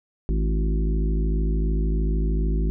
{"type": "harmonic tone with a mistuned harmonic", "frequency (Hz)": 53.3, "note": "G#1", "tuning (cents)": 46, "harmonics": [1, 3, 4, 5, 6, 7], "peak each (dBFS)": [-20, -29, -34, -35, -37, -35], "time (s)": [0.29, 2.7], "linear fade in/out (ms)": 0, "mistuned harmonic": 6, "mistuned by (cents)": 56, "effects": []}